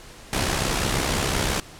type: noise with amplitude modulation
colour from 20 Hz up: pink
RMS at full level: -21 dBFS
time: 0.33-1.6 s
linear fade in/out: 0 ms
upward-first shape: sine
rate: 65.9 Hz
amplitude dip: 55%
effects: pink hiss -44 dBFS RMS until 1.79 s + low-pass 10000 Hz 12 dB/octave